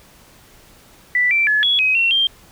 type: tone with pitch steps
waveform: sine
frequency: 1975 / 2343 / 1709 / 3364 / 2531 / 2722 / 3178 Hz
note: B6 / D7 / G#6 / G#7 / D#7 / F7 / G7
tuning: 0 / -5 / +49 / +22 / +29 / -45 / +23 cents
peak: -13 dBFS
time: 1.15-2.27 s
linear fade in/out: 2 ms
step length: 160 ms
effects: pink hiss -48 dBFS RMS until 2.51 s